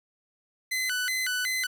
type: tone with vibrato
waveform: sawtooth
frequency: 1744 Hz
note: A6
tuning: 16 cents flat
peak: -23 dBFS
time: 0.71-1.67 s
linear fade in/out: 10 ms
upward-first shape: square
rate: 2.7 Hz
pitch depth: 270 cents each way
effects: none